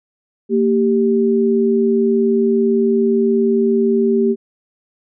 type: tone pair together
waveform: sine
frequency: 229.6 / 392.2 Hz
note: A#3 / G4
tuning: -26 / +1 cents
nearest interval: major sixth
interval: 927 cents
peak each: -15 / -14 dBFS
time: 0.49-4.36 s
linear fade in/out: 50 ms
effects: none